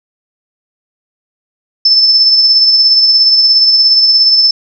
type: tone with tremolo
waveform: sine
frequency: 5274 Hz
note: E8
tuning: in tune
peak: -3 dBFS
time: 1.85-4.51 s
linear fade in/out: 5 ms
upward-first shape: sine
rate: 17 Hz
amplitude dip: 35%
effects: none